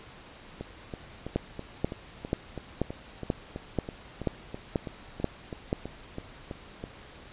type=two click trains; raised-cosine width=2 ms; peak=-22 / -12 dBFS; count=20 / 10; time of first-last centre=0.61-6.84 / 1.36-5.729 s; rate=3.05 / 2.06 Hz; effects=pink hiss -49 dBFS RMS until 7.32 s + resampled to 8000 Hz